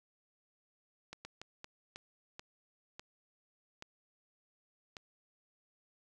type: slowing click train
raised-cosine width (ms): 0.2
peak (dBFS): -28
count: 9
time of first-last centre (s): 1.13-4.968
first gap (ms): 120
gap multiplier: 1.38
effects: none